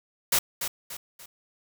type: noise with echo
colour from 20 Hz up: white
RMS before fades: -22 dBFS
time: 0.32-0.39 s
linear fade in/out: 5 ms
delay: 290 ms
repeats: 3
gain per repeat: -8 dB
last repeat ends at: 1.26 s
effects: none